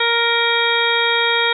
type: harmonic tone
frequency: 467.5 Hz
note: A#4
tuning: 5 cents sharp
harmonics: 1 / 2 / 3 / 4 / 5 / 7 / 8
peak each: -22 / -22 / -22 / -22 / -22 / -22 / -22 dBFS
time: 0-1.53 s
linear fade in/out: 5 ms
effects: none